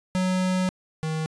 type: tone pair in turn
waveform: square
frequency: 185 / 157.81 Hz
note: F#3 / D#3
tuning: 0 / +25 cents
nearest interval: minor third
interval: 275 cents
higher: first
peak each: -22 / -26 dBFS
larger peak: first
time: 0.15-0.69 / 1.03-1.26 s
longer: first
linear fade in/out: 0 ms
effects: resampled to 22050 Hz